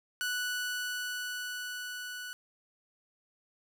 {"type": "tone with level ramp", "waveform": "sawtooth", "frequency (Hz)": 1480, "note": "F#6", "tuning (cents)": 0, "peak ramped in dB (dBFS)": [-27, -36], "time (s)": [0.21, 2.33], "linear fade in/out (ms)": 0, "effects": []}